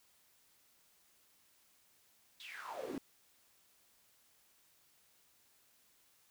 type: noise with high-pass filter sweep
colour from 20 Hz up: brown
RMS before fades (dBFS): -45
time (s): 2.4-2.98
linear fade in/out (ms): 2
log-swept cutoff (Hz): 3600 to 250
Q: 7.3
effects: white hiss -70 dBFS RMS until 6.3 s